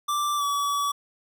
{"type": "tone with pitch glide", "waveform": "square", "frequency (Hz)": [1174.7, 1141.9], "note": ["D6", "D6"], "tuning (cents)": [0, -49], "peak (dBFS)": -24, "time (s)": [0.08, 0.92], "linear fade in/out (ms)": 10, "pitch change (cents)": -49, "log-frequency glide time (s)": [0.37, 0.43], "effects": []}